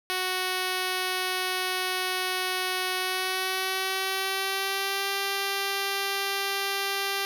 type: tone with pitch glide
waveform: 5% pulse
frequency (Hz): 370 to 394.3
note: F#4 to G4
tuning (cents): 0 to +10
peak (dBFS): -15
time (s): 0.1-7.25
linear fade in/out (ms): 0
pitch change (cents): +110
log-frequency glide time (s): 2.96-5.11
effects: none